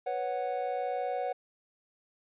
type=chord; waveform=triangle; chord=B suspended second; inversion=none; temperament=equal; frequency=493.9 / 554.4 / 740 Hz; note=B4 / C#5 / F#5; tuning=0 / 0 / 0 cents; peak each=-34 / -34 / -31 dBFS; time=0.06-1.33 s; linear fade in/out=10 ms; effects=resampled to 8000 Hz